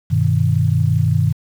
sine chord, G augmented, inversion none, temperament equal, 98 / 123.47 / 155.56 Hz, G2 / B2 / D#3, 0 / 0 / 0 cents, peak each -17 dBFS, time 0.1-1.33 s, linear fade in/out 20 ms, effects 7-bit

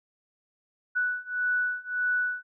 sine beating tone pair, 1480 / 1481.7 Hz, F#6 / F#6, 0 / +2 cents, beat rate 1.7 Hz, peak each -29 / -28 dBFS, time 0.95-2.43 s, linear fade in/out 20 ms, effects none

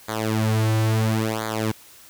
sawtooth tone with flanger, 110 Hz, A2, in tune, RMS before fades -22 dBFS, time 0.08-1.72 s, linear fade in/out 10 ms, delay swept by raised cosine 0.36 to 4.36 ms, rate 0.73 Hz, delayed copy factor -1, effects white hiss -48 dBFS RMS until 2.09 s

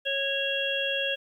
harmonic tone, 550 Hz, C#5, 14 cents flat, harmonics 1 / 3 / 5 / 6, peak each -31 / -33 / -31 / -30 dBFS, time 0.05-1.16 s, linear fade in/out 20 ms, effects 10-bit

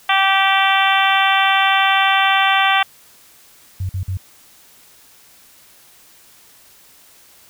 harmonic tone, 388.2 Hz, G4, 17 cents flat, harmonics 2 / 3 / 4 / 5 / 6 / 7 / 8 / 9, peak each -17 / -19 / -20 / -21 / -22 / -22 / -23 / -24 dBFS, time 0.09-2.83 s, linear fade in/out 5 ms
sine tone bursts, 93.8 Hz, F#2, 24 cents sharp, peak -19 dBFS, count 3, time 3.8-4.173 s, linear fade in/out 5 ms, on 93 ms, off 47 ms
effects white hiss -48 dBFS RMS until 7.49 s

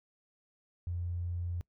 triangle tone, 87.31 Hz, F2, in tune, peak -29 dBFS, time 0.87-1.61 s, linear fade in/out 0 ms, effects noise-tail reverb RT60 0.1 s tail -24 dB re dry + tanh soft clip ceiling -31 dBFS

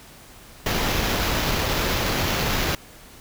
pink noise with sample-and-hold, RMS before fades -23 dBFS, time 0.66-2.75 s, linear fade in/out 2 ms, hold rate 8820 Hz, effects pink hiss -46 dBFS RMS until 3.2 s

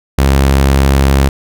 sawtooth tone, 68.1 Hz, C#2, 30 cents flat, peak -3 dBFS, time 0.18-1.29 s, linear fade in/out 5 ms, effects none

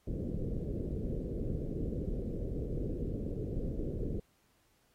pink low-pass noise, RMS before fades -36 dBFS, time 0.07-4.2 s, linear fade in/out 5 ms, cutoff 510 Hz, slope 48 dB/octave, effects pink hiss -72 dBFS RMS until 4.94 s + AAC 48 kbps

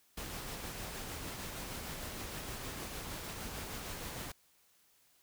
pink noise with tremolo, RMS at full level -42 dBFS, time 0.17-4.32 s, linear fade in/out 5 ms, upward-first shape sine, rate 6.5 Hz, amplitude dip 25%, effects white hiss -69 dBFS RMS until 5.22 s

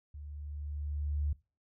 sine tone with level ramp, 73.42 Hz, D2, in tune, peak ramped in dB -43 to -28 dBFS, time 0.14-1.33 s, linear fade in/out 5 ms, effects noise-tail reverb RT60 0.3 s tail -21 dB re dry

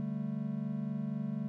triangle chord, D suspended fourth, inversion none, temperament equal, 146.83 / 196 / 220 Hz, D3 / G3 / A3, 0 / 0 / 0 cents, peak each -37 / -36 / -35 dBFS, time 0-1.48 s, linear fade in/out 0 ms, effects none

